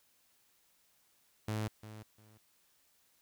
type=tone with echo; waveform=sawtooth; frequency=108 Hz; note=A2; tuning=32 cents flat; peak=-30 dBFS; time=1.48-1.68 s; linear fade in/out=5 ms; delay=350 ms; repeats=2; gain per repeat=-13 dB; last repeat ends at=2.38 s; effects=white hiss -71 dBFS RMS until 3.21 s